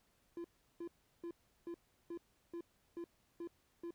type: tone bursts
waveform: triangle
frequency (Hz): 341.3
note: F4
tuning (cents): -40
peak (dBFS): -40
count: 9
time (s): 0.37-3.907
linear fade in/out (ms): 2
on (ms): 73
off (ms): 360
effects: pink hiss -75 dBFS RMS until 3.94 s